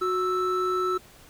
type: tone pair together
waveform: triangle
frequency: 367 / 1318.5 Hz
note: F#4 / E6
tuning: -14 / 0 cents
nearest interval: octave + minor seventh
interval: 2214 cents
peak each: -24 dBFS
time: 0.01-0.98 s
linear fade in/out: 10 ms
effects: pink hiss -52 dBFS RMS until 1.29 s